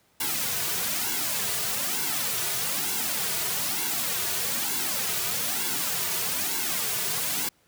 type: noise with flanger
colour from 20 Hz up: white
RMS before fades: -28 dBFS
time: 0.2-7.49 s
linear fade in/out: 5 ms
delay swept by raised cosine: 1.6 to 3.8 ms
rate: 1.1 Hz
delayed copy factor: -0.85
effects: pink hiss -64 dBFS RMS until 7.67 s + high-pass 80 Hz 12 dB/octave